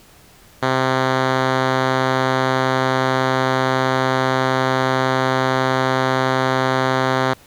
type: tone with low-pass filter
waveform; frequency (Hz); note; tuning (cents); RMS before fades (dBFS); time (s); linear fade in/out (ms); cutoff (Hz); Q
5% pulse; 130.81; C3; 0; -18; 0.62-7.34; 10; 3800; 0.65
effects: pink hiss -48 dBFS RMS until 7.46 s